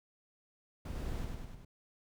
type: noise with echo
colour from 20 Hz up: brown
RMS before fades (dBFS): -40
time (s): 0.85-1.25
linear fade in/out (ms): 5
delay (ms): 100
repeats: 4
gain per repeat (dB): -3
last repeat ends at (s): 1.65
effects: none